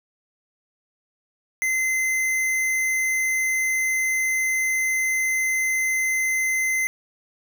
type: tone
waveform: square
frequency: 2062 Hz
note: C7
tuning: 26 cents flat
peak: -21 dBFS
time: 1.62-6.87 s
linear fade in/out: 0 ms
effects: none